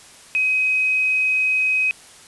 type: tone with quantisation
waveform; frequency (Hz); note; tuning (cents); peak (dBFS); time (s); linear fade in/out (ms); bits
sine; 2527; D#7; +26; -16; 0.35-1.91; 0; 7
effects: white hiss -45 dBFS RMS until 2.27 s + resampled to 24000 Hz